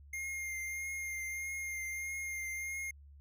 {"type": "tone with vibrato", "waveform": "square", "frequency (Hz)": 2121, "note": "C7", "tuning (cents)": 23, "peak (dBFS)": -38, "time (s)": [0.13, 2.91], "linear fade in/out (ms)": 5, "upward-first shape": "triangle", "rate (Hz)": 1.6, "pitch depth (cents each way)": 23, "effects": ["added 71 Hz sine -53 dBFS peak until 3.2 s"]}